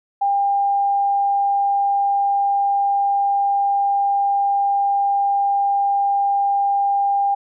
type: tone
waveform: sine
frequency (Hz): 800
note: G5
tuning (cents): +35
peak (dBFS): -15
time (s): 0.21-7.35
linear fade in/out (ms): 10
effects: none